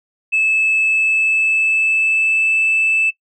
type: tone with pitch glide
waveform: sine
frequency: 2611 to 2632 Hz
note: E7 to E7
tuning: -17 to -3 cents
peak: -11 dBFS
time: 0.32-3.11 s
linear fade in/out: 20 ms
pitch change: +14 cents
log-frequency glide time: 0.8-2.58 s
effects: noise-tail reverb RT60 0.1 s tail -20 dB re dry + tanh soft clip ceiling -9 dBFS